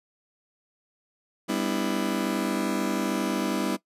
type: chord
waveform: 35% pulse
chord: E minor seventh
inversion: first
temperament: just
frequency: 197.78 / 247.2 / 296.7 / 329.6 Hz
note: G3 / B3 / D4 / E4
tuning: +16 / +2 / +18 / 0 cents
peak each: -29 dBFS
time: 1.48-3.77 s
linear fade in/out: 20 ms
effects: noise-tail reverb RT60 0.1 s tail -19 dB re dry + resampled to 32000 Hz